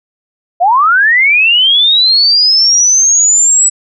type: linear sweep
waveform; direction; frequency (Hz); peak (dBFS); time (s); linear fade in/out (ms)
sine; up; 660 to 7902; -5; 0.6-3.7; 20
effects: none